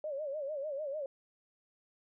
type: tone with vibrato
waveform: sine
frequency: 581 Hz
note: D5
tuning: 19 cents flat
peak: -35 dBFS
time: 0.04-1.06 s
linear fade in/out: 2 ms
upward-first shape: sine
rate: 6.7 Hz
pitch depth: 130 cents each way
effects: none